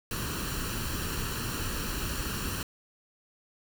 pink noise with comb filter, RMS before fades -33 dBFS, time 0.11-2.63 s, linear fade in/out 2 ms, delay 0.7 ms, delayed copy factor +0.65, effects none

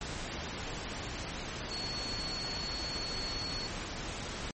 sine tone in noise, 4384 Hz, C#8, 20 cents flat, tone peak -37 dBFS, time 1.71-3.67 s, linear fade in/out 2 ms, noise pink, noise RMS -39 dBFS, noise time 0.01-4.51 s, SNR -1 dB, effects low-pass 10000 Hz 12 dB/octave + MP3 32 kbps

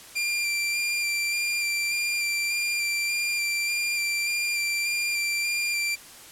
sawtooth tone with vibrato, 2376 Hz, D7, 20 cents sharp, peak -21 dBFS, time 0.15-5.96 s, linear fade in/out 20 ms, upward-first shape square, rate 1.7 Hz, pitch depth 14 cents each way, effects white hiss -46 dBFS RMS until 6.31 s + low-pass 12000 Hz 12 dB/octave

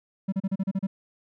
triangle tone bursts, 192.8 Hz, G3, 28 cents flat, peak -21 dBFS, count 8, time 0.28-0.87 s, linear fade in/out 10 ms, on 44 ms, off 34 ms, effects none

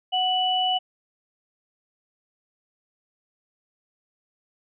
sine tone pair together, 740 / 2960 Hz, F#5 / F#7, 0 / 0 cents, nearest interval 2 octaves, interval 2400 cents, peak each -23 dBFS, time 0.12-0.79 s, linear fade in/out 20 ms, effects none

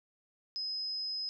sine tone, 5070 Hz, D#8, 32 cents sharp, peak -34 dBFS, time 0.56-1.29 s, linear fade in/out 0 ms, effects none

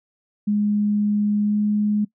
sine tone with pitch glide, 207.7 to 209.1 Hz, G#3 to G#3, 0 to +12 cents, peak -17 dBFS, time 0.47-2.05 s, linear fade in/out 10 ms, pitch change +12 cents, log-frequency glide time 1.44-1.56 s, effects noise-tail reverb RT60 0.1 s tail -21 dB re dry

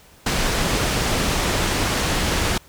pink low-pass noise, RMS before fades -21 dBFS, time 0.26-2.58 s, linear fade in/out 5 ms, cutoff 8100 Hz, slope 12 dB/octave, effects pink hiss -50 dBFS RMS until 2.68 s

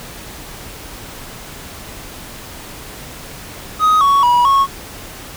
triangle tone with pitch steps, 1255 / 1116 / 969 / 1099 Hz, D#6 / C#6 / B5 / C#6, +15 / +11 / -33 / -15 cents, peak -7 dBFS, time 3.79-4.67 s, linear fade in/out 50 ms, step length 220 ms, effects pink hiss -33 dBFS RMS until 5.36 s

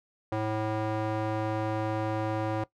square tone with band-pass filter, 108.8 Hz, A2, 19 cents flat, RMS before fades -30 dBFS, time 0.32-2.64 s, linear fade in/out 5 ms, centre 610 Hz, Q 1, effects noise-tail reverb RT60 0.1 s tail -18 dB re dry

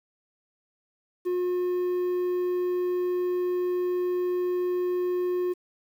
triangle tone, 359.3 Hz, F4, 49 cents sharp, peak -22 dBFS, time 1.25-5.54 s, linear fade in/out 20 ms, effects 9-bit

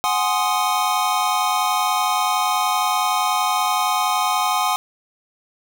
square chord, Ab dominant seventh, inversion third, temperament equal, 740 / 830.6 / 1046.5 / 1244.5 Hz, Gb5 / Ab5 / C6 / Eb6, 0 / 0 / 0 / 0 cents, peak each -24 dBFS, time 0.04-4.76 s, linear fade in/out 0 ms, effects none

